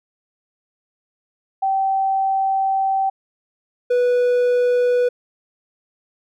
sine / triangle tone pair in turn, 774 / 491.4 Hz, G5 / B4, -22 / -9 cents, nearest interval minor sixth, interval 787 cents, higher first, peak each -16 / -12 dBFS, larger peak second, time 1.62-3.1 / 3.9-5.09 s, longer first, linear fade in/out 10 ms, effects none

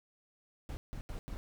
brown noise bursts at uneven times, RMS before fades -41 dBFS, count 4, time 0.69-0.77 / 0.93-1.01 / 1.09-1.19 / 1.28-1.37 s, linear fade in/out 0 ms, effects none

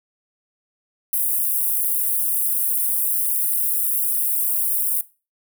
white high-pass noise, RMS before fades -21 dBFS, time 1.13-5.01 s, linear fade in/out 2 ms, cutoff 9500 Hz, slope 48 dB/octave, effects noise-tail reverb RT60 0.3 s tail -18 dB re dry

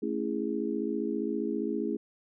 sine chord, A major seventh, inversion none, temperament just, 220 / 275 / 330 / 412.5 Hz, A3 / C#4 / E4 / G#4, 0 / -14 / +2 / -12 cents, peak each -34 dBFS, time 0.02-1.97 s, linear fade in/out 10 ms, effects none

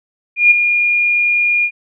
sine tone with ADSR envelope, 2423 Hz, D#7, 47 cents flat, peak -3 dBFS, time 0.36-1.71 s, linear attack 150 ms, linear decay 13 ms, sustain -8 dB, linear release 68 ms, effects none

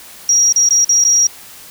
sine tone with dropouts, 5690 Hz, F8, 31 cents sharp, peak -8 dBFS, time 0.29-1.27 s, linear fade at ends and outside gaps 2 ms, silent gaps 0.525-0.56 / 0.689-0.707 / 0.846-0.892 / 1.041-1.049 s, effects white hiss -37 dBFS RMS until 1.7 s

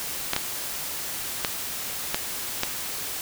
clicks, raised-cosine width 0.2 ms, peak -5 dBFS, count 5, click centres 0.334 / 0.364 / 1.448 / 2.145 / 2.634 s, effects white hiss -32 dBFS RMS until 3.21 s

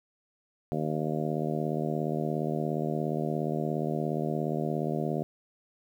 harmonic tone, 77.1 Hz, D#2, 15 cents flat, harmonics 2 / 3 / 4 / 5 / 6 / 7 / 8 / 9, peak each -32 / -34 / -37 / -35 / -40 / -39 / -38 / -38 dBFS, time 0.72-5.23 s, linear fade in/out 0 ms, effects 10-bit

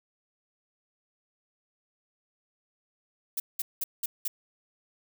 violet noise bursts, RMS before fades -30 dBFS, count 5, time 3.37-4.28 s, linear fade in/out 5 ms, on 30 ms, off 190 ms, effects none

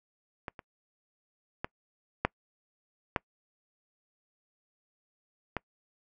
clicks, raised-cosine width 0.5 ms, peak -21 / -28 / -17 / -9 / -11 / -16 dBFS, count 6, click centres 0.482 / 0.592 / 1.645 / 2.25 / 3.162 / 5.567 s, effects noise-tail reverb RT60 0.1 s tail -26 dB re dry

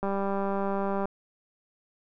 click train, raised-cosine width 1 ms, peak -17 dBFS, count 203, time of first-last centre 0.03-1.055 s, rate 197 Hz, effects none

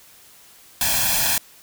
white noise with comb filter, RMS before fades -20 dBFS, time 0.81-1.38 s, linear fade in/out 2 ms, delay 1.2 ms, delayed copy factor +0.9, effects white hiss -49 dBFS RMS until 1.62 s

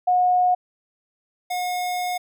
sine / square tone pair in turn, 725 / 721.9 Hz, F#5 / F#5, -35 / -43 cents, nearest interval unison, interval 8 cents, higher first, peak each -15 / -24 dBFS, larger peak first, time 0.07-0.55 / 1.5-2.18 s, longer second, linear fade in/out 10 ms, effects none

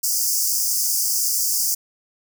pink high-pass noise, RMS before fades -21 dBFS, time 0.03-1.75 s, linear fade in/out 10 ms, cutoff 4900 Hz, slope 96 dB/octave, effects none

